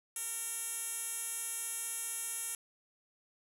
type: tone with band-pass filter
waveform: 10% pulse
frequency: 459.9 Hz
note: A#4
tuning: 23 cents flat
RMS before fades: -39 dBFS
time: 0.16-2.55 s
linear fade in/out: 2 ms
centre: 9800 Hz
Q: 7.1
effects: none